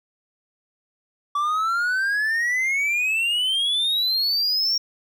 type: exponential sweep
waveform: triangle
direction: up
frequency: 1147 to 5588 Hz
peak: -18 dBFS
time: 1.35-4.78 s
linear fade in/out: 5 ms
effects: none